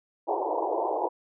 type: band-pass noise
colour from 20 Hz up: white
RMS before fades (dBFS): -28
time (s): 0.27-1.09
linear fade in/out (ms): 20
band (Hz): 320 to 970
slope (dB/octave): 96
effects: none